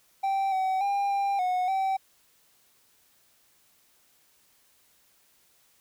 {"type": "tone with pitch steps", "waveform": "triangle", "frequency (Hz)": [780, 758, 801, 796, 731, 770], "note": ["G5", "F#5", "G5", "G5", "F#5", "G5"], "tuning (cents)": [-9, 42, 37, 26, -21, -31], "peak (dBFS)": -22, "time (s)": [0.23, 1.97], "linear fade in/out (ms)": 10, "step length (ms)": 290, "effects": ["white hiss -64 dBFS RMS until 5.8 s"]}